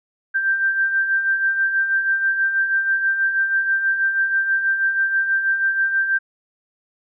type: beating tone pair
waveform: sine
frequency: 1568 / 1574.2 Hz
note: G6 / G6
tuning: 0 / +7 cents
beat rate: 6.2 Hz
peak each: -26 / -17 dBFS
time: 0.34-6.19 s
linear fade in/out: 20 ms
effects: none